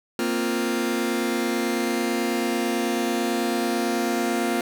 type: chord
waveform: sawtooth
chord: Bb suspended second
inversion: none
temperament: just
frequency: 233.1 / 262.2 / 349.6 Hz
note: Bb3 / C4 / F4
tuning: 0 / +4 / +2 cents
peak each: -22 / -24 / -22 dBFS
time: 0.19-4.61 s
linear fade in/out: 2 ms
effects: none